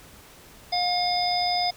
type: harmonic tone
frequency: 715 Hz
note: F5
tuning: 41 cents sharp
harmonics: 1 / 3 / 5 / 7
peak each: -24 / -34 / -33 / -26 dBFS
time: 0.72-1.71 s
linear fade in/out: 10 ms
effects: pink hiss -49 dBFS RMS until 1.76 s